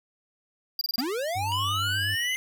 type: tone bursts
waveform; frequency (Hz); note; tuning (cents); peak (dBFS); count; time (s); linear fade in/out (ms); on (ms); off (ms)
square; 4788; D8; +33; -26; 5; 0.79-1.008; 2; 22; 27
type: linear sweep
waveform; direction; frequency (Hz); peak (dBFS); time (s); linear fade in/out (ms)
square; up; 220 to 2093; -28; 0.98-2.36; 0
type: tone with vibrato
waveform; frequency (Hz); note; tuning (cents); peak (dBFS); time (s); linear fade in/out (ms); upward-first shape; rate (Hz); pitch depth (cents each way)
triangle; 98; G2; 0; -29; 1.35-2.16; 20; square; 8.5; 36
type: tone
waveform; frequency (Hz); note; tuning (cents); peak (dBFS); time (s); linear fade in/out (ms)
sine; 2960; F#7; 0; -29; 1.52-2.35; 0
effects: none